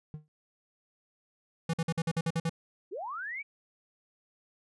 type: tone with exponential decay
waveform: triangle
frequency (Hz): 152.6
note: D#3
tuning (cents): -33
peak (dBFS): -32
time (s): 0.14-0.28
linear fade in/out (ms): 0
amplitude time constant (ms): 29
type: tone bursts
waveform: square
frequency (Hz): 164.8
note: E3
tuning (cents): 0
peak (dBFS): -28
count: 9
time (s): 1.69-2.495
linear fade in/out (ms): 5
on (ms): 45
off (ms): 50
type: linear sweep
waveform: sine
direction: up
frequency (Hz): 314.8 to 2349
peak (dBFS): -35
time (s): 2.91-3.43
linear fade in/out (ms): 20
effects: resampled to 24000 Hz